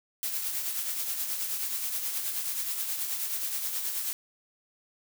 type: noise with tremolo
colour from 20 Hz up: blue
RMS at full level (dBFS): -30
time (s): 0.23-4.13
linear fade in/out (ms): 0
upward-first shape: triangle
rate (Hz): 9.4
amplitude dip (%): 50
effects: none